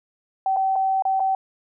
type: tone with dropouts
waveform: sine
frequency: 768 Hz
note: G5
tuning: 36 cents flat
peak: -18 dBFS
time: 0.46-1.35 s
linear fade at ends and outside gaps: 2 ms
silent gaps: 0.564-0.568 / 0.757-0.76 / 1.023-1.052 / 1.197-1.202 s
effects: none